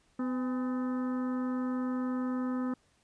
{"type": "harmonic tone with a mistuned harmonic", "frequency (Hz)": 253.4, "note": "B3", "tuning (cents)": 45, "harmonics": [1, 2, 3, 4, 5, 6, 7], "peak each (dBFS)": [-30, -42, -50, -47, -44, -54, -54], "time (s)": [0.19, 2.74], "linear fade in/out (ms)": 5, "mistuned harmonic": 3, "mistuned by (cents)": 110, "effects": ["pink hiss -69 dBFS RMS until 3.03 s", "resampled to 22050 Hz"]}